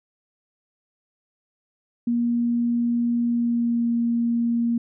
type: tone with pitch glide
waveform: sine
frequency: 237.2 to 234.6 Hz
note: A#3 to A#3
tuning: +30 to +11 cents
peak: -19 dBFS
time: 2.07-4.78 s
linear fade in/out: 5 ms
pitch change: -19 cents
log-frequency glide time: 3.26-3.89 s
effects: none